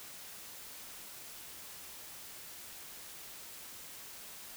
silence, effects white hiss -49 dBFS RMS until 4.56 s

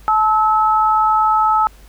sine tone pair together, 866.9 / 1296 Hz, A5 / E6, -26 / -30 cents, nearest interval perfect fifth, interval 696 cents, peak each -14 dBFS, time 0.08-1.67 s, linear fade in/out 0 ms, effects added 50 Hz sine -40 dBFS peak until 1.88 s + pink hiss -49 dBFS RMS until 1.88 s

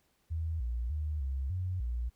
sine tone with pitch steps, 81 / 59.3 / 76 / 66.8 / 91.5 / 59.6 Hz, E2 / A#1 / D#2 / C2 / F#2 / A#1, -30 / +30 / -40 / +36 / -19 / +39 cents, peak -31 dBFS, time 0.3-2.1 s, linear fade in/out 20 ms, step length 300 ms, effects pink hiss -73 dBFS RMS until 2.15 s

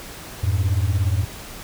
sine beating tone pair, 87.5 / 104.5 Hz, F2 / G#2, +4 / +11 cents, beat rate 17 Hz, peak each -18 dBFS, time 0.43-1.25 s, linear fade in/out 10 ms, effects tanh soft clip ceiling -14 dBFS + pink hiss -37 dBFS RMS until 1.63 s

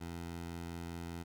15% pulse tone, 85 Hz, F2, 46 cents flat, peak -35 dBFS, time 0-1.24 s, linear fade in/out 20 ms, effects none

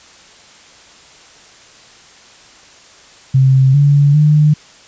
sine tone with pitch steps, 132.7 / 143.1 / 150.6 Hz, C3 / D3 / D3, +25 / -45 / +44 cents, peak -6 dBFS, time 3.34-4.54 s, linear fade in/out 10 ms, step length 400 ms, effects white hiss -42 dBFS RMS until 4.87 s + resampled to 16000 Hz

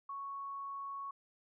sine tone, 1108.7 Hz, C#6, in tune, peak -40 dBFS, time 0.09-1.11 s, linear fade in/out 5 ms, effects none

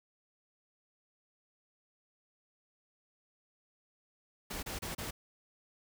pink noise bursts, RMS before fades -40 dBFS, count 4, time 4.5-5.11 s, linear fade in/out 10 ms, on 130 ms, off 30 ms, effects none

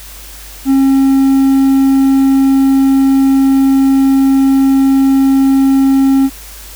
triangle tone, 270 Hz, C#4, 45 cents flat, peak -4 dBFS, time 0.65-6.3 s, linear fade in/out 50 ms, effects added 50 Hz sine -33 dBFS peak until 6.75 s + white hiss -33 dBFS RMS until 6.75 s

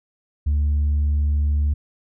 sine tone with tanh clipping, 73.42 Hz, D2, in tune, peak -17 dBFS, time 0.46-1.74 s, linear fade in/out 10 ms, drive 1 dB, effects none

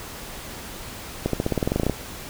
accelerating click train, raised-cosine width 2 ms, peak -8 dBFS, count 14, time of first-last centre 1.26-1.897 s, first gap 73 ms, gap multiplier 0.93, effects pink hiss -37 dBFS RMS until 2.29 s

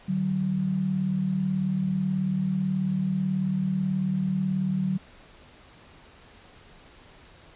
sine tone pair together, 150 / 188.32 Hz, D3 / F#3, +37 / +31 cents, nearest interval major third, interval 394 cents, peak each -30 / -24 dBFS, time 0.08-4.98 s, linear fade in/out 10 ms, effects pink hiss -52 dBFS RMS until 7.55 s + resampled to 8000 Hz

